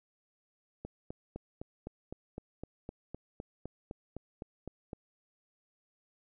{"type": "click train", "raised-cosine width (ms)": 2, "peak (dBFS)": -27, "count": 17, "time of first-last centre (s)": [0.85, 4.932], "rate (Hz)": 3.92, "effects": []}